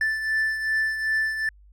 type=beating tone pair; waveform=triangle; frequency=1760 / 1762.6 Hz; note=A6 / A6; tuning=0 / +3 cents; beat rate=2.6 Hz; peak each=-21 / -29 dBFS; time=0.01-1.49 s; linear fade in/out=2 ms; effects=added 50 Hz sine -49 dBFS peak until 1.72 s